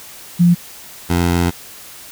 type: tone pair in turn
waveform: sine / 15% pulse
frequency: 174.1 / 86.81 Hz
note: F3 / F2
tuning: -5 / -10 cents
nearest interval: octave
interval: 1205 cents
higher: first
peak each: -7 dBFS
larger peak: neither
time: 0.39-0.55 / 1.09-1.51 s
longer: second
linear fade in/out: 20 ms
effects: white hiss -37 dBFS RMS until 2.11 s